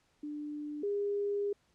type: tone pair in turn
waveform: sine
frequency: 296.6 / 406.2 Hz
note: D4 / G#4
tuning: +17 / -38 cents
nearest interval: perfect fourth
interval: 545 cents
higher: second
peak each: -37 / -30 dBFS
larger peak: second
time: 0.23-0.83 / 0.83-1.53 s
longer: second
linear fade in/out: 5 ms
effects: pink hiss -72 dBFS RMS until 1.74 s + low-pass 8000 Hz 12 dB/octave